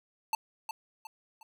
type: tone with echo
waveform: square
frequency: 884 Hz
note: A5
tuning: 8 cents sharp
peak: -27 dBFS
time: 0.33-0.35 s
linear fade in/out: 2 ms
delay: 360 ms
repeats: 3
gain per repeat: -8 dB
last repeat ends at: 1.43 s
effects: none